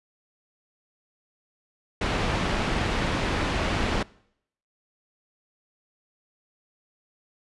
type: low-pass noise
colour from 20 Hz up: pink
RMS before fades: -26 dBFS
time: 2.01-4.03 s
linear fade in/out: 5 ms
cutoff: 3300 Hz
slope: 12 dB/octave
effects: noise-tail reverb RT60 0.7 s tail -23 dB re dry + resampled to 24000 Hz